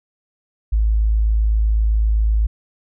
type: tone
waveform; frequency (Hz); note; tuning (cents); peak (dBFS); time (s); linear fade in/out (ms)
sine; 53.9; A1; -35; -13; 0.72-2.47; 10
effects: none